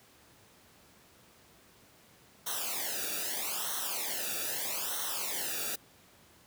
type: noise with flanger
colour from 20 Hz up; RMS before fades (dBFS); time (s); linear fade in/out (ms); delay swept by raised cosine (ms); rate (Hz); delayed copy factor
white; -35; 2.46-5.76; 10; 0.41 to 0.97; 0.79; -0.95
effects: pink hiss -60 dBFS RMS until 6.46 s + high-pass 80 Hz 12 dB/octave